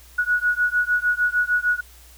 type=beating tone pair; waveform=sine; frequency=1459 / 1465.6 Hz; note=F#6 / F#6; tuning=-25 / -17 cents; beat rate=6.6 Hz; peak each=-21 dBFS; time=0.18-1.81 s; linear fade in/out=10 ms; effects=added 60 Hz sine -47 dBFS peak until 2.17 s + white hiss -50 dBFS RMS until 2.17 s